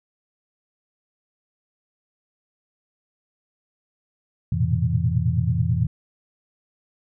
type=tone cluster; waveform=sine; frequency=86.5 / 109.5 / 118.8 / 127.9 / 164.6 Hz; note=F2 / A2 / A#2 / C3 / E3; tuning=-16 / -8 / +33 / -39 / -2 cents; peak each=-25 dBFS; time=4.52-5.87 s; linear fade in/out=5 ms; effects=none